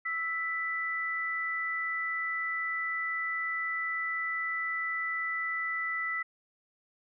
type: tone pair together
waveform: sine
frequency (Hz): 1318.5 / 1982.4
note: E6 / B6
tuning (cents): 0 / +6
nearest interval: perfect fifth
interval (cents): 706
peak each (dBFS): -36 / -31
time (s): 0.05-6.23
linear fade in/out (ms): 10
effects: none